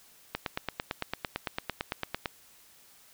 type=click train; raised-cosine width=0.3 ms; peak=-14 dBFS; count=18; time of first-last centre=0.35-2.258 s; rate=8.91 Hz; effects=white hiss -58 dBFS RMS until 3.13 s

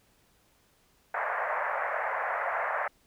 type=band-pass noise; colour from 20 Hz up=pink; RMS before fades=-31 dBFS; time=1.14-2.88 s; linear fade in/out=5 ms; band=560 to 2000 Hz; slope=48 dB/octave; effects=pink hiss -66 dBFS RMS until 3.06 s

